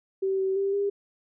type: tone with pitch steps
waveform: sine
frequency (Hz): 385.2 / 382.6 / 393.7 / 401.9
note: G4 / G4 / G4 / G4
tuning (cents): -30 / -42 / +8 / +43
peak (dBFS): -23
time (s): 0.22-0.9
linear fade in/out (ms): 10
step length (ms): 170
effects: none